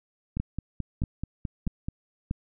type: two click trains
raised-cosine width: 5 ms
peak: -16 / -18 dBFS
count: 4 / 8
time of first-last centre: 0.4-2.311 / 0.37-1.885 s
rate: 1.57 / 4.62 Hz
effects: none